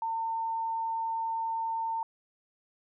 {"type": "tone", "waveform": "sine", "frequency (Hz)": 905, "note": "A5", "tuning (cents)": 48, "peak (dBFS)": -29, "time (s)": [0.02, 2.03], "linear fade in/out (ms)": 2, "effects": []}